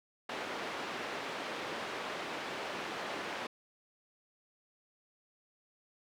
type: band-pass noise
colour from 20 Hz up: pink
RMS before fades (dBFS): -40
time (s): 0.29-3.47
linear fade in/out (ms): 5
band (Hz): 360 to 3100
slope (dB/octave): 12
effects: none